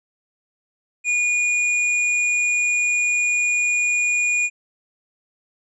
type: tone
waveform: square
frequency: 2444 Hz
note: D#7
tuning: 32 cents flat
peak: -18 dBFS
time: 1.04-4.5 s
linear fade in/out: 50 ms
effects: resampled to 24000 Hz